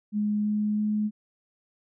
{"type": "tone with pitch steps", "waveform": "sine", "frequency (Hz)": [209.2, 210.4, 211.6], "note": ["G#3", "G#3", "G#3"], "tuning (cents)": [13, 23, 33], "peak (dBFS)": -23, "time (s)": [0.12, 1.11], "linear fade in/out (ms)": 50, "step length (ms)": 330, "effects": []}